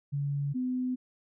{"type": "tone pair in turn", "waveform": "sine", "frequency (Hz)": [142.1, 253.2], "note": ["C#3", "B3"], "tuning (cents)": [43, 43], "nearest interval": "minor seventh", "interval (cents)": 1000, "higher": "second", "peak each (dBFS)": -28, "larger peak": "neither", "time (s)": [[0.12, 0.54], [0.54, 0.96]], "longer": "neither", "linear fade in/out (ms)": 20, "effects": []}